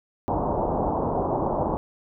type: low-pass noise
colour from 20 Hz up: white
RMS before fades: -25 dBFS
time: 0.28-1.77 s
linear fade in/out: 0 ms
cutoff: 960 Hz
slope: 48 dB/octave
effects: none